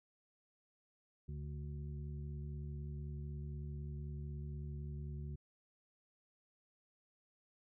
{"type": "harmonic tone with a mistuned harmonic", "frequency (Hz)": 73.5, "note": "D2", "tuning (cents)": 2, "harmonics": [1, 2, 3, 5], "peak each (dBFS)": [-44, -45, -55, -59], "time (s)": [1.28, 5.36], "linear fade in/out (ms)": 10, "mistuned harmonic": 2, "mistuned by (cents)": -30, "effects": []}